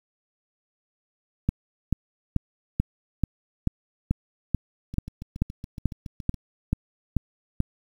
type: two click trains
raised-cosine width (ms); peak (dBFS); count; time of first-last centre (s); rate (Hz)
5; -23 / -9; 11 / 15; 4.94-6.343 / 1.49-7.604; 7.13 / 2.29
effects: 8-bit